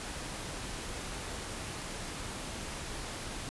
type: noise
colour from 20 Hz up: pink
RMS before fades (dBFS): -40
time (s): 0-3.49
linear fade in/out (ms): 0
effects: resampled to 24000 Hz